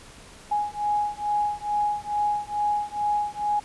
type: beating tone pair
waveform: sine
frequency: 830.6 / 832.9 Hz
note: G#5 / G#5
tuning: 0 / +5 cents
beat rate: 2.3 Hz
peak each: -26 dBFS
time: 0.51-3.6 s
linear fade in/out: 10 ms
effects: pink hiss -47 dBFS RMS until 3.64 s + resampled to 24000 Hz